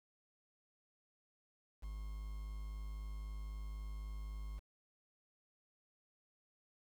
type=tone with quantisation; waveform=triangle; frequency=51.91 Hz; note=G#1; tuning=in tune; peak=-40 dBFS; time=1.82-4.6 s; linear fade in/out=20 ms; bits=10; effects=none